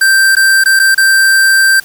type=tone with dropouts; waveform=square; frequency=1568 Hz; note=G6; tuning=in tune; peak=-6 dBFS; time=0.01-1.8 s; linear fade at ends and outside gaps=5 ms; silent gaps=0.353-0.366 / 0.639-0.657 / 0.793-0.797 / 0.947-0.977 s; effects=white hiss -36 dBFS RMS until 1.84 s